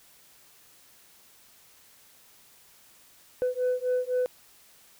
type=beating tone pair; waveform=sine; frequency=499.6 / 503.5 Hz; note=B4 / B4; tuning=+20 / +33 cents; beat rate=3.9 Hz; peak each=-26 dBFS; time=3.42-4.26 s; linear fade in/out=0 ms; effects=tanh soft clip ceiling -21 dBFS + white hiss -57 dBFS RMS until 4.99 s